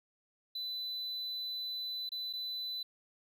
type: tone with dropouts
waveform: triangle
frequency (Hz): 4000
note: B7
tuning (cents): +21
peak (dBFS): -35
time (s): 0.55-2.83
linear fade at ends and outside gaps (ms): 5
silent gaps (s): 2.092-2.118 / 2.329-2.334
effects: none